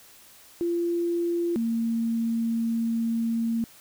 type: tone pair in turn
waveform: sine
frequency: 343.3 / 229.1 Hz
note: F4 / A#3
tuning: -30 / -30 cents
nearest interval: perfect fifth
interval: 700 cents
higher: first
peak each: -23 dBFS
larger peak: neither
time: 0.61-1.56 / 1.56-3.64 s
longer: second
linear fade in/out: 0 ms
effects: white hiss -52 dBFS RMS until 3.8 s